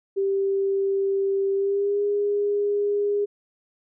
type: tone with pitch glide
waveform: sine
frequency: 392 to 408.9 Hz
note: G4 to G#4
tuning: 0 to -27 cents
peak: -20 dBFS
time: 0.16-3.26 s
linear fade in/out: 20 ms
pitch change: +73 cents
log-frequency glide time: 1.54-2.03 s
effects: none